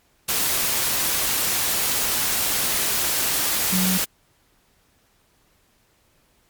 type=tone in noise; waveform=sine; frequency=185 Hz; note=F#3; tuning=in tune; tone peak=-20 dBFS; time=3.72-3.98 s; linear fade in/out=10 ms; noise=white; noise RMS=-22 dBFS; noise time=0.28-4.05 s; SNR=-1 dB; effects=pink hiss -62 dBFS RMS until 6.49 s + MP3 96 kbps